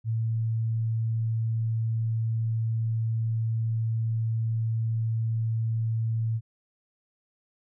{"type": "tone", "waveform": "sine", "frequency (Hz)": 112.8, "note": "A2", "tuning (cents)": 44, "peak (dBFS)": -24, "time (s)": [0.04, 6.41], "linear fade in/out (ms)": 50, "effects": []}